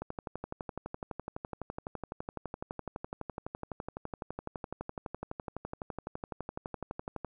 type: click train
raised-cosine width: 1 ms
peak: -23 dBFS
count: 87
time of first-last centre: 0.02-7.247 s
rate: 11.9 Hz
effects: none